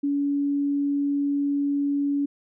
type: tone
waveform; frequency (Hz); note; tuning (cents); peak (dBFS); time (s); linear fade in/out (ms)
sine; 283.9; C#4; +41; -21; 0.03-2.26; 10
effects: none